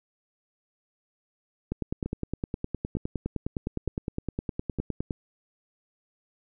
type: two click trains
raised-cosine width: 3 ms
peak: -18 / -16 dBFS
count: 4 / 34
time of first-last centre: 2.06-4.787 / 1.72-5.108 s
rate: 1.1 / 9.74 Hz
effects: none